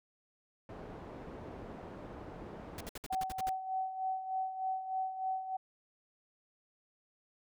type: low-pass noise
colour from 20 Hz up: white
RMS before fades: -47 dBFS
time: 0.69-2.89 s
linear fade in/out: 2 ms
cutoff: 590 Hz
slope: 12 dB/octave
type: noise bursts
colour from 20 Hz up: pink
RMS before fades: -43 dBFS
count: 9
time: 2.78-3.494 s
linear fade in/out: 2 ms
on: 26 ms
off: 60 ms
type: tone with tremolo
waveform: sine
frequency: 757 Hz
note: F#5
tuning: 39 cents sharp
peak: -31 dBFS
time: 3.1-5.57 s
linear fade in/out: 10 ms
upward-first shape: sine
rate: 3.3 Hz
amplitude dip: 65%
effects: none